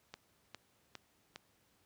click train, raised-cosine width 0.2 ms, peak -28 dBFS, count 4, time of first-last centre 0.14-1.36 s, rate 2.46 Hz, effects pink hiss -72 dBFS RMS until 1.85 s + high-pass 80 Hz 12 dB/octave

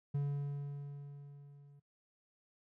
triangle tone with level ramp, 142.5 Hz, C#3, 48 cents sharp, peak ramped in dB -29 to -55 dBFS, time 0.14-1.8 s, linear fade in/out 10 ms, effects noise-tail reverb RT60 0.2 s tail -26 dB re dry

